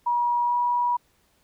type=tone with pitch glide; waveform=sine; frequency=960 to 968.4 Hz; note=B5 to B5; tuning=-49 to -34 cents; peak=-20 dBFS; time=0.06-0.97 s; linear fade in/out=10 ms; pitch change=+15 cents; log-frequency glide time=0.45-0.54 s; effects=pink hiss -65 dBFS RMS until 1.43 s